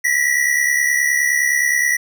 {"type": "tone pair together", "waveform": "square", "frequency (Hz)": [1905.9, 1975.5], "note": ["A#6", "B6"], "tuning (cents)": [38, 0], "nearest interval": "minor second", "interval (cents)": 62, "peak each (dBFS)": -18, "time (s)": [0.04, 1.97], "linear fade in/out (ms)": 10, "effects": []}